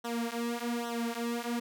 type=tone with flanger; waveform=sawtooth; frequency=235.5 Hz; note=A#3; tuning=18 cents sharp; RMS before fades=-34 dBFS; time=0.04-1.6 s; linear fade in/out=10 ms; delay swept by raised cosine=0.42 to 5.62 ms; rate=1.2 Hz; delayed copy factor=-0.9; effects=none